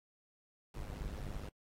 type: noise with amplitude modulation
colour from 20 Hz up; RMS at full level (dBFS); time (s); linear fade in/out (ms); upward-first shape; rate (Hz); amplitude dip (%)
brown; -39; 0.74-1.49; 5; sine; 101; 80
effects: AAC 48 kbps